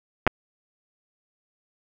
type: clicks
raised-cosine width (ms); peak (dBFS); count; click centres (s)
0.5; -3; 2; 0.267 / 0.275
effects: none